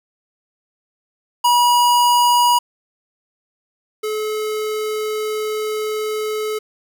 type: tone pair in turn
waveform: square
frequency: 967 / 429.6 Hz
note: B5 / A4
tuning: -37 / -41 cents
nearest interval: octave + major second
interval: 1404 cents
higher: first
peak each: -12 / -21 dBFS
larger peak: first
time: 1.44-2.59 / 4.03-6.59 s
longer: second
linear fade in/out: 10 ms
effects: 8-bit